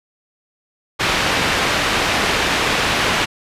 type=low-pass noise; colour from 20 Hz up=white; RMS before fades=-18 dBFS; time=0.99-3.26 s; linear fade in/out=20 ms; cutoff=2800 Hz; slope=12 dB/octave; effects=resampled to 32000 Hz